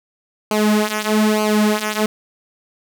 sawtooth tone with flanger, 213.2 Hz, G#3, 46 cents sharp, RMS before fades -17 dBFS, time 0.51-2.06 s, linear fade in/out 2 ms, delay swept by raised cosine 0.55 to 4.95 ms, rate 1.1 Hz, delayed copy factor -0.8, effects none

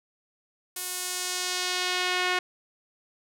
sawtooth tone with band-pass filter sweep, 363.2 Hz, F#4, 32 cents flat, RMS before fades -29 dBFS, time 0.76-2.39 s, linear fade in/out 5 ms, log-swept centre 12000 to 2200 Hz, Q 0.96, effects none

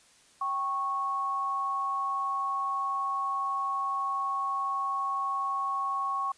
sine tone pair together, 780.4 / 1102 Hz, G5 / C#6, -8 / -11 cents, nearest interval tritone, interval 597 cents, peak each -37 / -28 dBFS, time 0.41-6.32 s, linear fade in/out 5 ms, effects white hiss -60 dBFS RMS until 6.37 s + resampled to 22050 Hz

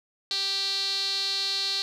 sawtooth tone with band-pass filter, 392 Hz, G4, in tune, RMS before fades -28 dBFS, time 0.31-1.82 s, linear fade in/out 0 ms, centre 4200 Hz, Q 9.1, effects none

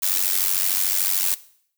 blue noise with amplitude modulation, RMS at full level -18 dBFS, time 0.02-1.35 s, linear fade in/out 10 ms, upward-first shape sine, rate 93.5 Hz, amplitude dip 80%, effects noise-tail reverb RT60 0.6 s tail -18 dB re dry

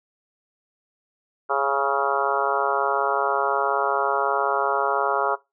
harmonic tone with a mistuned harmonic, 138.59 Hz, C#3, in tune, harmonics 3 / 4 / 5 / 6 / 7 / 8 / 9 / 10, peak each -28 / -28 / -28 / -28 / -28 / -28 / -28 / -28 dBFS, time 1.49-5.36 s, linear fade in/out 20 ms, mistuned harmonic 9, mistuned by +20 cents, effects noise-tail reverb RT60 0.2 s tail -19 dB re dry

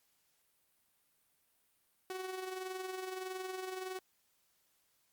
sawtooth tone with amplitude modulation, 373.7 Hz, F#4, 17 cents sharp, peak -34 dBFS, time 2.1-3.99 s, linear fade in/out 2 ms, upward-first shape sine, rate 21.6 Hz, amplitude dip 50%, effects white hiss -75 dBFS RMS until 5.12 s + Opus 48 kbps

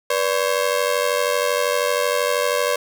sawtooth ring-modulated tone, 536 Hz, C5, 42 cents sharp, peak -11 dBFS, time 0.1-2.76 s, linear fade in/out 5 ms, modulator 46.4 Hz, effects none

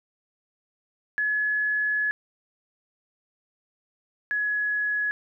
sine tone pair in turn, 1700 / 1686.3 Hz, G#6 / G#6, +40 / +26 cents, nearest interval unison, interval 14 cents, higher first, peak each -22 / -23 dBFS, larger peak first, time 1.18-2.11 / 4.31-5.11 s, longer first, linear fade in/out 0 ms, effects none

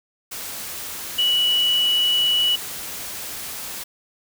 sine tone in noise, 2943 Hz, F#7, 10 cents flat, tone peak -16 dBFS, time 1.18-2.56 s, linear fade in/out 10 ms, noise white, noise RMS -32 dBFS, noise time 0.31-3.84 s, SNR +13 dB, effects none

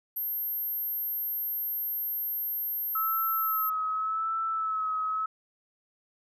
sine tone, 12780 Hz, G9, 32 cents sharp, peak -29 dBFS, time 0.16-3.7 s, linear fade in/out 10 ms
sine tone with vibrato, 1300 Hz, E6, 24 cents flat, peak -27 dBFS, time 2.95-5.26 s, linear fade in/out 5 ms, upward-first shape sine, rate 0.86 Hz, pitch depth 34 cents each way
effects none

